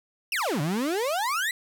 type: exponential two-way sweep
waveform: 35% pulse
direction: down then up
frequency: 2899 to 138.59 to 2024 Hz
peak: -23 dBFS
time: 0.32-1.51 s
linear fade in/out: 2 ms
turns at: 0.61 s
effects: none